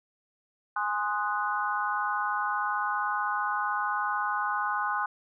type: chord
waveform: sine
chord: Ab dominant seventh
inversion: none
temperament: equal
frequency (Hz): 830.6 / 1046.5 / 1244.5 / 1480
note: Ab5 / C6 / Eb6 / Gb6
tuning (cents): 0 / 0 / 0 / 0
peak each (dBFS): -32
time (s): 0.76-5.06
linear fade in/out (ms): 5
effects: none